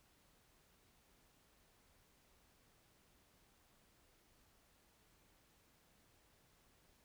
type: silence
effects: pink hiss -72 dBFS RMS until 7.04 s